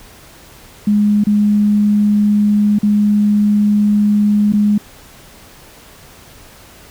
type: tone with dropouts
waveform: sine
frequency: 207.7 Hz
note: G#3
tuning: in tune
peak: -9 dBFS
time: 0.87-4.78 s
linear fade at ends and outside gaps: 5 ms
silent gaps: 1.239-1.268 / 2.787-2.83 / 4.524-4.534 s
effects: pink hiss -41 dBFS RMS until 6.9 s